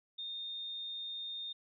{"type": "tone", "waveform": "sine", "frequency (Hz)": 3655, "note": "A#7", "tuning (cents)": -35, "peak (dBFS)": -39, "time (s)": [0.18, 1.53], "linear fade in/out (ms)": 10, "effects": []}